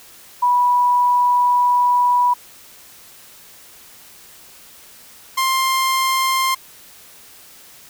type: tone pair in turn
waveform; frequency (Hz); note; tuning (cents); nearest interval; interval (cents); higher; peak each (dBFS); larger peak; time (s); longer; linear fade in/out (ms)
sine / sawtooth; 980 / 1054.3; B5 / C6; -14 / +13; minor second; 127; second; -12; neither; 0.42-2.34 / 5.37-6.55; first; 10
effects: white hiss -44 dBFS RMS until 7.89 s